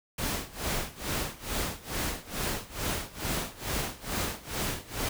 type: noise with tremolo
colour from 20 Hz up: pink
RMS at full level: -30 dBFS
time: 0.18-5.09 s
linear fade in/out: 5 ms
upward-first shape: sine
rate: 2.3 Hz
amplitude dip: 90%
effects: none